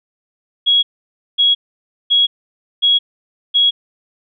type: tone bursts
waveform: sine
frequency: 3322 Hz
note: G#7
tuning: in tune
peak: -9 dBFS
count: 5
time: 0.66-3.71 s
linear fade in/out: 20 ms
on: 170 ms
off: 550 ms
effects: none